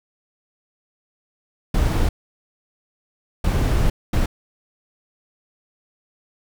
brown noise bursts at uneven times, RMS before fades -18 dBFS, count 3, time 1.74-2.09 / 3.44-3.9 / 4.13-4.26 s, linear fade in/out 5 ms, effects none

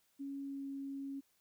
sine tone with pitch glide, 277.2 to 275.1 Hz, C#4 to C#4, 0 to -13 cents, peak -40 dBFS, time 0.19-1.21 s, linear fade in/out 20 ms, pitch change -13 cents, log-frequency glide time 0.42-0.67 s, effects white hiss -75 dBFS RMS until 1.4 s

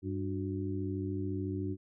harmonic tone with a mistuned harmonic, 98 Hz, G2, in tune, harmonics 1 / 2 / 3 / 4, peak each -36 / -41 / -37 / -40 dBFS, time 0.02-1.77 s, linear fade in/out 50 ms, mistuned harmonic 4, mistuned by -110 cents, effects none

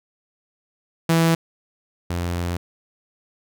sawtooth tone pair in turn, 164.81 / 87.08 Hz, E3 / F2, 0 / -5 cents, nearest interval major seventh, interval 1105 cents, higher first, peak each -11 / -19 dBFS, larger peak first, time 1.09-1.35 / 2.1-2.57 s, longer second, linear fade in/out 5 ms, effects none

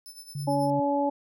20% pulse tone with tremolo, 5274 Hz, E8, in tune, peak -35 dBFS, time 0.06-0.7 s, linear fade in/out 0 ms, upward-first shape sine, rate 9.2 Hz, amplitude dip 70%
sine tone, 140.9 Hz, C#3, 29 cents sharp, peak -30 dBFS, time 0.35-0.8 s, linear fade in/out 5 ms
harmonic tone, 284.1 Hz, C#4, 43 cents sharp, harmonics 1 / 2 / 3, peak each -27 / -27 / -27 dBFS, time 0.47-1.1 s, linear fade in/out 10 ms
effects none

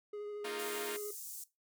triangle tone with vibrato, 415.3 Hz, G#4, in tune, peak -38 dBFS, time 0.13-1.11 s, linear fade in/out 5 ms, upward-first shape sine, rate 13 Hz, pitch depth 14 cents each way
5% pulse chord, Bb suspended fourth, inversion none, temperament equal with one note detuned, 231.1 / 311.1 / 349.2 Hz, Bb3 / Eb4 / F4, -15 / 0 / 0 cents, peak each -35 / -33 / -33 dBFS, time 0.44-0.97 s, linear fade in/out 10 ms
pink high-pass noise, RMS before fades -46 dBFS, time 0.59-1.44 s, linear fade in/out 5 ms, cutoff 6700 Hz, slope 24 dB/octave
effects noise-tail reverb RT60 0.2 s tail -17 dB re dry

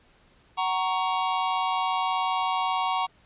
square chord, F# major, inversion none, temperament equal with one note detuned, 750.8 / 932.3 / 1108.7 Hz, F#5 / A#5 / C#6, +25 / 0 / 0 cents, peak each -29 dBFS, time 0.57-3.07 s, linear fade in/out 20 ms, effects pink hiss -60 dBFS RMS until 3.25 s + resampled to 8000 Hz

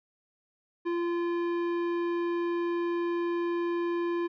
triangle tone with tanh clipping, 344 Hz, F4, 26 cents flat, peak -29 dBFS, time 0.85-4.28 s, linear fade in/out 20 ms, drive 18 dB, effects none

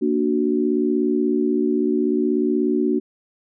sine chord, Bb augmented, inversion none, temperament equal, 233.1 / 293.7 / 370 Hz, Bb3 / D4 / F#4, 0 / 0 / 0 cents, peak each -22 / -21 / -21 dBFS, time 0.01-3 s, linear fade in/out 20 ms, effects none

